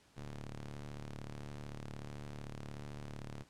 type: ring-modulated tone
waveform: sawtooth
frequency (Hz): 73.42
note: D2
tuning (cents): 0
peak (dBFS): -37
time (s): 0.16-3.44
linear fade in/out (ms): 20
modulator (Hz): 54.7
effects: pink hiss -67 dBFS RMS until 3.49 s + low-pass 9000 Hz 12 dB/octave